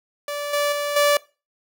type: tone with level steps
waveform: sawtooth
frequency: 581 Hz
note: D5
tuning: 19 cents flat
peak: -22 / -15 / -19 / -11 dBFS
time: 0.28-1.17 s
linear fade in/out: 2 ms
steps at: 0.53 / 0.72 / 0.96 s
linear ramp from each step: 5 ms
effects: noise-tail reverb RT60 0.3 s tail -21 dB re dry